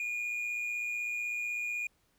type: tone with amplitude modulation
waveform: triangle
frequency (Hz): 2436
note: D#7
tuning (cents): -37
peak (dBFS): -29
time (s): 0-1.87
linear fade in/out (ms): 2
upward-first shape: sine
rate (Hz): 116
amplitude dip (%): 40
effects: pink hiss -72 dBFS RMS until 2.18 s